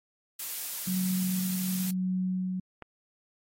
blue noise, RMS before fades -35 dBFS, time 0.39-1.91 s, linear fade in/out 5 ms
sine tone with tremolo, 185 Hz, F#3, in tune, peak -26 dBFS, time 0.87-2.6 s, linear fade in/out 5 ms, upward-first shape sine, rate 0.98 Hz, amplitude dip 35%
click, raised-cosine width 0.5 ms, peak -26 dBFS, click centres 2.823 s
effects AAC 48 kbps

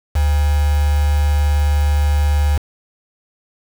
sine tone with quantisation, 73.42 Hz, D2, in tune, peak -12 dBFS, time 0.15-2.58 s, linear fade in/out 10 ms, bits 4, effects none

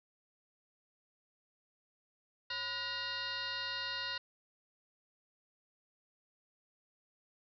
sine tone with frequency modulation, 2812 Hz, F7, 11 cents sharp, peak -36 dBFS, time 2.5-4.18 s, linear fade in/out 5 ms, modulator 453 Hz, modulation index 3.9, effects none

